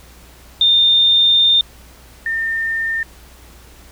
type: tone pair in turn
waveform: sine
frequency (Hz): 3621 / 1810.5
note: A7 / A6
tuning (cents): +49 / +49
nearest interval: octave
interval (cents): 1200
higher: first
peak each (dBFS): -9 / -17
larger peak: first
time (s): 0.61-1.61 / 2.26-3.03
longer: first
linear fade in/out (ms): 2
effects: added 60 Hz sine -43 dBFS peak until 3.91 s + pink hiss -45 dBFS RMS until 3.91 s